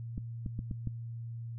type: clicks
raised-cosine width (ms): 5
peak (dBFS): -23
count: 5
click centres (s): 0.179 / 0.462 / 0.591 / 0.712 / 0.873
effects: noise-tail reverb RT60 0.4 s tail -24 dB re dry + added 116 Hz sine -38 dBFS peak until 1.58 s